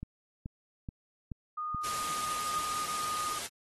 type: click train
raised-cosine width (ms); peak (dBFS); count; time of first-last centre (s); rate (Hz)
5; -26; 5; 0.03-1.747; 2.33
type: tone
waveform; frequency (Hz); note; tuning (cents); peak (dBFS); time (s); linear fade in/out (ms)
sine; 1229; D#6; -22; -33; 1.57-3.39; 10
type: noise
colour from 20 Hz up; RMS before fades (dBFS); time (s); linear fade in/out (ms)
white; -37; 1.83-3.48; 20
effects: low-pass 11000 Hz 12 dB/octave + AAC 32 kbps